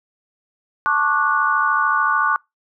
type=chord; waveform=sine; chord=D major seventh; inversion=second; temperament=just; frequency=881 / 1101.2 / 1174.7 / 1468.3 Hz; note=A5 / C#6 / D6 / F#6; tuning=+2 / -12 / 0 / -14 cents; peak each=-25 / -21 / -20 / -19 dBFS; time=0.86-2.36 s; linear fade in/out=0 ms; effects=noise-tail reverb RT60 0.2 s tail -25 dB re dry